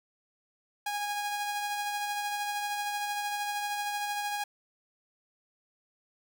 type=tone with tremolo; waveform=sawtooth; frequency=823 Hz; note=G#5; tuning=16 cents flat; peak=-26 dBFS; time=0.86-4.44 s; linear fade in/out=5 ms; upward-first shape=sine; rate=13 Hz; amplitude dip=30%; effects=none